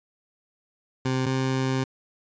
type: tone pair in turn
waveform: 20% pulse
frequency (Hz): 130.3 / 131.66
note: C3 / C3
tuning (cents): -7 / +11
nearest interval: unison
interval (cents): 18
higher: second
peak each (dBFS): -18 / -18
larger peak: neither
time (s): 1.05-1.26 / 1.26-1.84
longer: second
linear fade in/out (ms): 5
effects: resampled to 16000 Hz